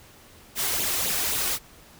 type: noise with flanger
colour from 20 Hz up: white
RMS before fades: -26 dBFS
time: 0.55-1.59 s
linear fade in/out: 50 ms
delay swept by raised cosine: 0.27 to 2.77 ms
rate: 3.8 Hz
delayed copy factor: +0.65
effects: pink hiss -51 dBFS RMS until 1.99 s